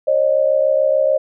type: tone pair together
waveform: sine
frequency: 542.2 / 609 Hz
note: C#5 / D#5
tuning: -38 / -37 cents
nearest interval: major second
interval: 201 cents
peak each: -15 dBFS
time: 0.07-1.18 s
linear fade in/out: 10 ms
effects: none